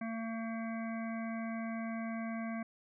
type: harmonic tone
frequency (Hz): 226.2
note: A3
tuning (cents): +48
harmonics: 1 / 3 / 5 / 7 / 9 / 10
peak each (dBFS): -37 / -44 / -49 / -50 / -51 / -53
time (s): 0.01-2.63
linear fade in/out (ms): 5
effects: none